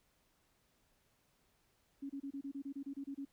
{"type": "tone bursts", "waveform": "sine", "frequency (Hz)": 277.2, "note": "C#4", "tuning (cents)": 0, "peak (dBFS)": -40, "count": 12, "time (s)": [2.02, 3.252], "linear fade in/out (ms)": 10, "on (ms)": 77, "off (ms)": 28, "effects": ["pink hiss -75 dBFS RMS until 3.32 s"]}